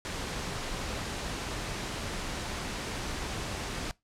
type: low-pass noise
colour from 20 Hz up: pink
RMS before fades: -36 dBFS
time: 0.05-3.91 s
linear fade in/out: 0 ms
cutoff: 7700 Hz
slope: 12 dB/octave
effects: noise-tail reverb RT60 0.2 s tail -22 dB re dry + low-pass 12000 Hz 12 dB/octave